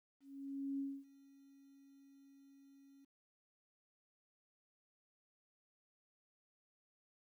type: tone with ADSR envelope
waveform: sine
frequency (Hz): 275.6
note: C#4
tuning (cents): -10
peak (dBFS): -37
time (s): 0.2-3.05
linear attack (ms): 590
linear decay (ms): 250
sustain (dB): -24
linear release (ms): 7
effects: 13-bit